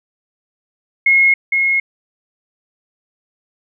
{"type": "tone with echo", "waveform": "sine", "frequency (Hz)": 2162, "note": "C#7", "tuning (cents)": -44, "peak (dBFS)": -8, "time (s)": [1.06, 1.34], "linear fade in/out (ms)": 5, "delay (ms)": 460, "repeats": 1, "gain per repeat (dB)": -4, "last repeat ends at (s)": 1.8, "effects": []}